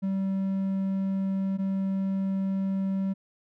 triangle tone pair in turn, 193 / 193 Hz, G3 / G3, -27 / -27 cents, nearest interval unison, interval 0 cents, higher neither, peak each -23 dBFS, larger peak neither, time 0.02-1.58 / 1.58-3.14 s, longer neither, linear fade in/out 20 ms, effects none

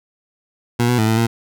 20% pulse tone with pitch steps, 119.6 / 122.8 / 109.6 / 111.7 / 115.7 Hz, A#2 / B2 / A2 / A2 / A#2, +45 / -9 / -6 / +27 / -13 cents, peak -9 dBFS, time 0.79-1.27 s, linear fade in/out 10 ms, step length 96 ms, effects none

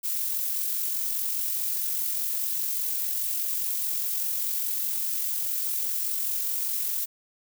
violet noise with amplitude modulation, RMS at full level -27 dBFS, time 0.03-7.06 s, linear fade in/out 20 ms, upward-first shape sine, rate 44.9 Hz, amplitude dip 30%, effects none

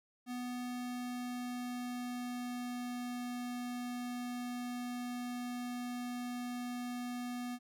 square tone with pitch glide, 246.9 to 245.2 Hz, B3 to B3, 0 to -12 cents, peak -39 dBFS, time 0.26-7.59 s, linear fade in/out 50 ms, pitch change -12 cents, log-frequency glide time 0.62-3.26 s, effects none

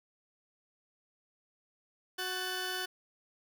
20% pulse tone cluster, 369.3 / 1496 / 1767 Hz, F#4 / F#6 / A6, -3 / +19 / +7 cents, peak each -35 / -32 / -36 dBFS, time 2.18-2.86 s, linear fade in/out 10 ms, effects none

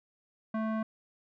square tone with low-pass filter, 220 Hz, A3, in tune, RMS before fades -32 dBFS, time 0.54-0.83 s, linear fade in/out 5 ms, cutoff 1300 Hz, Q 1.5, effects none

